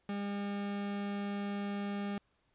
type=tone; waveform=40% pulse; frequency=201.8 Hz; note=G#3; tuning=49 cents flat; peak=-34 dBFS; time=0.09-2.18 s; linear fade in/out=2 ms; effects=pink hiss -75 dBFS RMS until 2.54 s + resampled to 8000 Hz